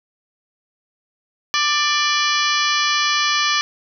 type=harmonic tone with a mistuned harmonic; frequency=591 Hz; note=D5; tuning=11 cents sharp; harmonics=2 / 3 / 4 / 5 / 6 / 7 / 8 / 9 / 10; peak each=-21 / -23 / -24 / -25 / -26 / -26 / -27 / -28 / -28 dBFS; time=1.54-3.61 s; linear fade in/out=0 ms; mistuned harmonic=6; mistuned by=-85 cents; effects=none